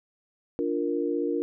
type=chord; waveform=sine; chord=Bb major; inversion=first; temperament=equal; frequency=293.7 / 349.2 / 466.2 Hz; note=D4 / F4 / Bb4; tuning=0 / 0 / 0 cents; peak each=-29 dBFS; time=0.59-1.42 s; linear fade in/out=0 ms; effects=none